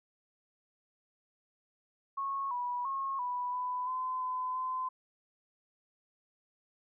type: tone with pitch steps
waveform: sine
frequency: 1097 / 978 / 1086 / 986 / 997 / 1023 / 1015 / 1026 Hz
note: C#6 / B5 / C#6 / B5 / B5 / C6 / B5 / C6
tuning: -18 / -17 / -36 / -3 / +16 / -39 / +47 / -34 cents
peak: -32 dBFS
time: 2.17-4.89 s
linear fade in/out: 10 ms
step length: 340 ms
effects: none